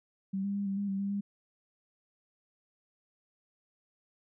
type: tone with pitch steps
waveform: sine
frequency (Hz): 193.2 / 199.8 / 201.1 / 195.6 / 201.9 / 194.7 / 198.8 / 201.2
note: G3 / G3 / G3 / G3 / G#3 / G3 / G3 / G3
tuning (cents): -25 / +33 / +44 / -4 / -49 / -12 / +25 / +45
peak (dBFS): -30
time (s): 0.33-1.21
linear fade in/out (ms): 10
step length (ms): 110
effects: none